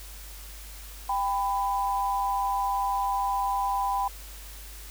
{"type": "tone pair together", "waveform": "sine", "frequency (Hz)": [792, 997.9], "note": ["G5", "B5"], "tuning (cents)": [18, 18], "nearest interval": "major third", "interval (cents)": 400, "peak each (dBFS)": -27, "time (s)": [1.09, 4.08], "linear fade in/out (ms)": 5, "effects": ["added 50 Hz sine -42 dBFS peak until 4.9 s", "white hiss -46 dBFS RMS until 4.9 s"]}